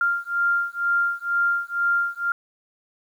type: beating tone pair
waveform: sine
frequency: 1394 / 1396.1 Hz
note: F6 / F6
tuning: -4 / -1 cents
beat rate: 2.1 Hz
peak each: -23 dBFS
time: 0.01-2.32 s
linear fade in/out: 2 ms
effects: 9-bit